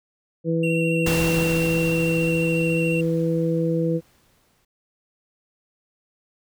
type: harmonic tone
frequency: 164.81 Hz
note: E3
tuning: in tune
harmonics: 1 / 2 / 3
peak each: -22 / -25 / -24 dBFS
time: 0.44-4.01 s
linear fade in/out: 50 ms
type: tone with vibrato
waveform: triangle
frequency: 2733 Hz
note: F7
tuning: 38 cents flat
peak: -25 dBFS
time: 0.63-3.01 s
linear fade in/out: 5 ms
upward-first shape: square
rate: 14 Hz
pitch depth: 11 cents each way
type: noise with exponential decay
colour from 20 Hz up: pink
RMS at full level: -25 dBFS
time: 1.06-4.65 s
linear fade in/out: 5 ms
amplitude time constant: 780 ms
effects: none